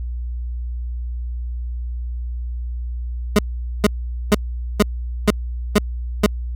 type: tone bursts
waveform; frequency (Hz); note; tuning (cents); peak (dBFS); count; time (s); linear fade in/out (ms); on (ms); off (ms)
25% pulse; 207.7; G#3; 0; -6; 7; 3.36-6.263; 2; 29; 450
effects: added 60 Hz sine -23 dBFS peak until 6.55 s + AAC 48 kbps